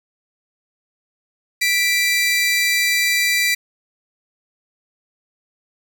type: tone pair together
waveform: sawtooth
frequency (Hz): 1975.3 / 2349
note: B6 / D7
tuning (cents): 0 / 0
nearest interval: minor third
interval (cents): 300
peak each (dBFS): -15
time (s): 1.61-3.55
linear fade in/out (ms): 10
effects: none